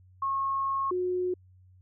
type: tone pair in turn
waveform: sine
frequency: 1088 / 363.1 Hz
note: C#6 / F#4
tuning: -33 / -33 cents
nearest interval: octave + perfect fifth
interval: 1900 cents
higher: first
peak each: -26 dBFS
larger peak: neither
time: 0.22-0.91 / 0.91-1.34 s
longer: first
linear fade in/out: 5 ms
effects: added 92 Hz sine -54 dBFS peak until 1.81 s